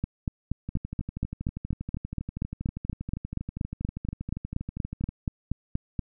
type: two click trains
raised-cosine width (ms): 5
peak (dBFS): -21 / -15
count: 56 / 26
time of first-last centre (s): 0.69-5.09 / 0.04-5.992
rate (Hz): 12.5 / 4.2
effects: none